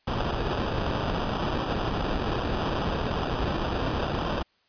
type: noise with sample-and-hold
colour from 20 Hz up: pink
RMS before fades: -28 dBFS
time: 0.07-4.43 s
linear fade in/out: 10 ms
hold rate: 2100 Hz
effects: white hiss -67 dBFS RMS until 4.68 s + resampled to 11025 Hz